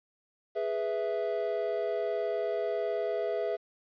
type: chord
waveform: triangle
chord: E major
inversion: first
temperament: equal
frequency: 415.3 / 493.9 / 659.3 Hz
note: G#4 / B4 / E5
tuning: 0 / 0 / 0 cents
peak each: -31 / -33 / -30 dBFS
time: 0.55-3.57 s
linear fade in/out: 20 ms
effects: resampled to 11025 Hz + 10-bit